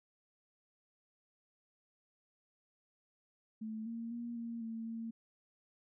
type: tone with pitch steps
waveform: sine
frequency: 219.1 / 230.2 / 236.5 / 232.2 / 225.9 / 227.5 Hz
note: A3 / A#3 / A#3 / A#3 / A3 / A#3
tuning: -7 / -22 / +25 / -7 / +46 / -42 cents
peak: -39 dBFS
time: 3.61-5.11 s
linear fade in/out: 10 ms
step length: 250 ms
effects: none